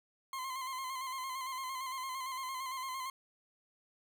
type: tone with vibrato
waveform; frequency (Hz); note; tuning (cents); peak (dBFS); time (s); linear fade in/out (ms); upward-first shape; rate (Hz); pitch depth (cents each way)
40% pulse; 1046.5; C6; 0; -37; 0.33-3.1; 2; square; 8.8; 39
effects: 12-bit